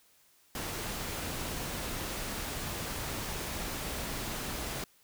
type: noise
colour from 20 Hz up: pink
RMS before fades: -37 dBFS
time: 0.55-4.84 s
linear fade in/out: 2 ms
effects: white hiss -65 dBFS RMS until 5.03 s